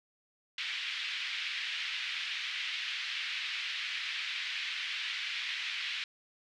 pink band-pass noise, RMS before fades -37 dBFS, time 0.58-6.04 s, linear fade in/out 2 ms, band 2000 to 3800 Hz, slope 24 dB/octave, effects none

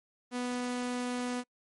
sawtooth tone, 246.9 Hz, B3, in tune, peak -28 dBFS, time 0.31-1.44 s, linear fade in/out 50 ms, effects noise-tail reverb RT60 0.1 s tail -26 dB re dry + MP3 48 kbps

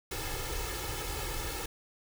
pink noise with comb filter, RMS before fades -36 dBFS, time 0.11-1.66 s, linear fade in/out 5 ms, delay 2.3 ms, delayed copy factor +0.85, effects none

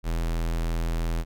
square tone, 41.48 Hz, E1, 12 cents sharp, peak -25 dBFS, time 0.03-1.25 s, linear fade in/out 50 ms, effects none

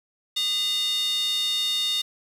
square tone with high-pass filter, 406.5 Hz, G#4, 37 cents flat, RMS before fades -25 dBFS, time 0.36-2.02 s, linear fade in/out 10 ms, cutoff 3500 Hz, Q 8.5, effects resampled to 32000 Hz + 8-bit

